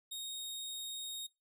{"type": "tone", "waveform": "sawtooth", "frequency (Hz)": 3729, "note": "A#7", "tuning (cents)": 0, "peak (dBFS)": -37, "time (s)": [0.11, 1.27], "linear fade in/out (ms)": 10, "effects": ["noise-tail reverb RT60 0.2 s tail -23 dB re dry"]}